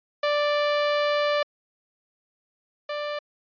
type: tone pair in turn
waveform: sawtooth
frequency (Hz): 587.3 / 589.9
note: D5 / D5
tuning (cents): 0 / +8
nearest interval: unison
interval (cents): 8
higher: second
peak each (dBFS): -17 / -24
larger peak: first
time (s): 0.23-1.43 / 2.89-3.19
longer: first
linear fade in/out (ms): 5
effects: resampled to 11025 Hz